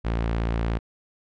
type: tone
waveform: sawtooth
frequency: 56.8 Hz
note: A#1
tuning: 44 cents flat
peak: -19 dBFS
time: 0.04-0.79 s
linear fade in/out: 20 ms
effects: low-pass 3000 Hz 12 dB/octave